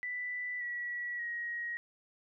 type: tone with pitch steps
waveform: sine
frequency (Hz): 1980 / 1934.8 / 1890.6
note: B6 / B6 / A#6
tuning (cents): +4 / -36 / +24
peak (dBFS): -35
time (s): 0.03-1.77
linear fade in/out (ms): 0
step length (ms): 580
effects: none